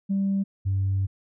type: tone pair in turn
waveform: sine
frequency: 196 / 96.82 Hz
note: G3 / G2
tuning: 0 / -21 cents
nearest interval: octave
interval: 1221 cents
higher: first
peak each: -20 / -20 dBFS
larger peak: neither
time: 0.09-0.44 / 0.65-1.07 s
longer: second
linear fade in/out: 20 ms
effects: tanh soft clip ceiling -18 dBFS